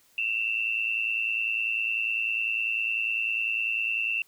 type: tone pair together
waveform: sine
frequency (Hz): 2637 / 2747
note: E7 / F7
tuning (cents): 0 / -29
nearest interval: minor second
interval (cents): 71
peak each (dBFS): -28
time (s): 0.18-4.22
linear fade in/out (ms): 2
effects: white hiss -62 dBFS RMS until 4.27 s